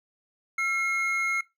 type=tone pair together; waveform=triangle; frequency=1352.4 / 2154 Hz; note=E6 / C7; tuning=+44 / +50 cents; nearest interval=minor sixth; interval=806 cents; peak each=-29 / -24 dBFS; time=0.58-1.41 s; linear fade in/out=5 ms; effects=noise-tail reverb RT60 0.2 s tail -19 dB re dry